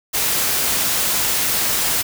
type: noise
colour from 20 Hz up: white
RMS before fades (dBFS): -19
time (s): 0.13-2.03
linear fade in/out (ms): 20
effects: none